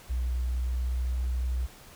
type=tone with pitch glide; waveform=sine; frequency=61.74 to 62.49 Hz; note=B1 to B1; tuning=0 to +21 cents; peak=-26 dBFS; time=0.09-1.67 s; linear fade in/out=20 ms; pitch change=+21 cents; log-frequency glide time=0.35-1.19 s; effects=pink hiss -51 dBFS RMS until 1.95 s